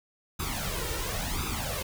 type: noise with flanger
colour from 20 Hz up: pink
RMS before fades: -32 dBFS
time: 0.39-1.83 s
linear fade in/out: 10 ms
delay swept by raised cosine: 0.8 to 2.2 ms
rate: 0.95 Hz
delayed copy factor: +0.75
effects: none